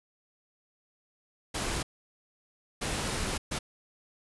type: noise bursts at uneven times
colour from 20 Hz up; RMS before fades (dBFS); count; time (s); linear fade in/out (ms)
pink; -32; 3; 1.54-1.83 / 2.81-3.38 / 3.51-3.59; 10
effects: resampled to 24000 Hz